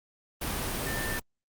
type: tone in noise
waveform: sine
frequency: 1791 Hz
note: A6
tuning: 30 cents sharp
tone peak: -34 dBFS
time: 0.86-1.19 s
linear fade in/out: 10 ms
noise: pink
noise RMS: -32 dBFS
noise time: 0.41-1.2 s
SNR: -5 dB
effects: Opus 32 kbps